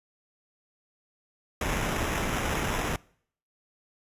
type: noise with sample-and-hold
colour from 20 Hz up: pink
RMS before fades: -29 dBFS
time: 1.61-2.96 s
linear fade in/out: 2 ms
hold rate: 4410 Hz
effects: noise-tail reverb RT60 0.6 s tail -24 dB re dry + resampled to 32000 Hz